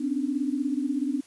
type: tone cluster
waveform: sine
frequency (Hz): 255.4 / 279.8 / 296.3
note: C4 / C#4 / D4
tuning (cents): -42 / +16 / +15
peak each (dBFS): -29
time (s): 0-1.21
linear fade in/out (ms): 10
effects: white hiss -55 dBFS RMS until 1.26 s + resampled to 24000 Hz